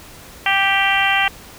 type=harmonic tone; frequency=392 Hz; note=G4; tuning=in tune; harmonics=2 / 3 / 4 / 5 / 6 / 7 / 8; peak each=-20 / -25 / -22 / -20 / -22 / -21 / -23 dBFS; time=0.46-1.28 s; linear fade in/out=2 ms; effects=pink hiss -40 dBFS RMS until 1.58 s